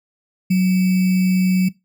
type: tone with sample-and-hold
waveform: sine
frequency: 185 Hz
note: F#3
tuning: in tune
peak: -12 dBFS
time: 0.5-1.69 s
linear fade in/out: 10 ms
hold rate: 2450 Hz
effects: noise-tail reverb RT60 0.2 s tail -20 dB re dry